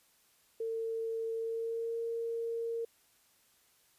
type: tone with pitch glide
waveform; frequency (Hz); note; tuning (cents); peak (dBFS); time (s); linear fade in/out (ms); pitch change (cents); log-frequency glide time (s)
sine; 452.1 to 461.1; A4 to A#4; +47 to -19; -33; 0.6-2.85; 5; +34; 1.34-1.99
effects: white hiss -68 dBFS RMS until 3.98 s + resampled to 32000 Hz